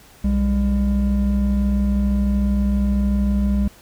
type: tone pair together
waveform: triangle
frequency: 62.82 / 201.4 Hz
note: B1 / G3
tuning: +30 / +47 cents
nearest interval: octave + minor sixth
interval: 2017 cents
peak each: -16 dBFS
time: 0.24-3.68 s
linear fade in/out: 5 ms
effects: tanh soft clip ceiling -7 dBFS + pink hiss -48 dBFS RMS until 3.81 s